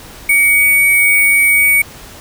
sine tone with sample-and-hold, 2249 Hz, C#7, 24 cents sharp, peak -7 dBFS, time 0.29-1.82 s, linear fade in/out 5 ms, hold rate 11025 Hz, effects pink hiss -35 dBFS RMS until 2.2 s

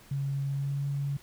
sine tone with pitch glide, 138.59 to 140.85 Hz, C#3 to C#3, 0 to +28 cents, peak -28 dBFS, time 0.11-1.17 s, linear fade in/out 5 ms, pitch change +28 cents, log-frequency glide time 0.52-0.85 s, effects pink hiss -55 dBFS RMS until 1.22 s

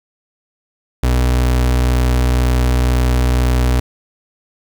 35% pulse tone, 62 Hz, B1, 7 cents sharp, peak -10 dBFS, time 1.03-3.8 s, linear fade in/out 5 ms, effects 7-bit

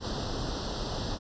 pink noise with comb filter, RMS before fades -33 dBFS, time 0-1.19 s, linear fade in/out 50 ms, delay 0.22 ms, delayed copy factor +1, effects resampled to 16000 Hz

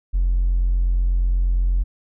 sine tone with hard clipping, 44.19 Hz, F1, 21 cents sharp, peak -16 dBFS, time 0.13-1.84 s, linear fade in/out 20 ms, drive 1 dB, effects none

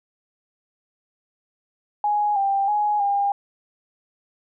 sine tone with pitch steps, 832 / 790 / 835 / 804 Hz, G#5 / G5 / G#5 / G5, +3 / +13 / +9 / +44 cents, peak -18 dBFS, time 2.04-3.32 s, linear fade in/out 2 ms, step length 320 ms, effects none

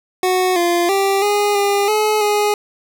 25% pulse tone with pitch steps, 368.7 / 346.6 / 392.4 / 411.6 / 403.2 / 427.3 / 415.9 Hz, F#4 / F4 / G4 / G#4 / G4 / G#4 / G#4, -6 / -13 / +2 / -16 / +49 / +49 / +2 cents, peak -10 dBFS, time 0.23-2.54 s, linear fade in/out 2 ms, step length 330 ms, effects none

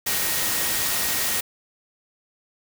sine tone in noise, 1875 Hz, A#6, 10 cents sharp, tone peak -35 dBFS, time 0.06-1.41 s, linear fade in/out 10 ms, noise white, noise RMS -24 dBFS, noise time 0.06-1.41 s, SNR -14 dB, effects none

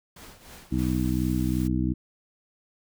pink noise with tremolo, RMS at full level -44 dBFS, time 0.16-1.1 s, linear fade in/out 5 ms, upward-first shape triangle, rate 3.3 Hz, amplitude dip 75%
harmonic tone, 62.8 Hz, B1, 30 cents sharp, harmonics 1 / 2 / 3 / 4 / 5, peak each -29 / -29 / -29 / -29 / -29 dBFS, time 0.71-1.94 s, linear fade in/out 20 ms
white noise, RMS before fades -45 dBFS, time 0.78-1.68 s, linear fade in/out 10 ms
effects none

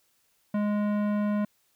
sine tone with tanh clipping, 207.7 Hz, G#3, in tune, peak -26 dBFS, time 0.54-1.45 s, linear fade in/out 5 ms, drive 16 dB, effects white hiss -69 dBFS RMS until 1.75 s

